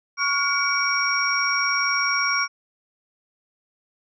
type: tone cluster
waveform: sine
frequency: 1116 / 1421 / 2271 / 5580 Hz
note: C#6 / F6 / C#7 / F8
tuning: +11 / +30 / +41 / -2 cents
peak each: -25 dBFS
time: 0.17-2.48 s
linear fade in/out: 50 ms
effects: none